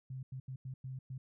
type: tone bursts at uneven times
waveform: sine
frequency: 130.81 Hz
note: C3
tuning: in tune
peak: -40 dBFS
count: 6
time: 0.1-0.23 / 0.32-0.4 / 0.48-0.56 / 0.65-0.74 / 0.84-0.99 / 1.1-1.18 s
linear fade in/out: 5 ms
effects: none